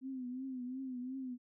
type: tone with vibrato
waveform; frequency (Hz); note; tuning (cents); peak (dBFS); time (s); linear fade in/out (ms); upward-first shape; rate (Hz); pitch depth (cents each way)
sine; 256.5; C4; -34; -39; 0.01-1.38; 50; triangle; 2.8; 87
effects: none